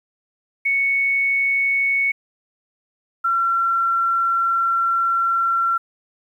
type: tone pair in turn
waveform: sine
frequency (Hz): 2217 / 1360.6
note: C#7 / F6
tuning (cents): 0 / -46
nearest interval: minor sixth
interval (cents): 846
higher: first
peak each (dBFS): -16 / -16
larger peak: neither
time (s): 0.65-2.12 / 3.24-5.78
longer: second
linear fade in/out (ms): 10
effects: 9-bit